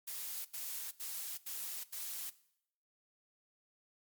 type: noise bursts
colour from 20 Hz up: blue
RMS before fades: -42 dBFS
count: 5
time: 0.07-2.302 s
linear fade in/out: 10 ms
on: 380 ms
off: 83 ms
effects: noise-tail reverb RT60 0.7 s tail -18 dB re dry + MP3 96 kbps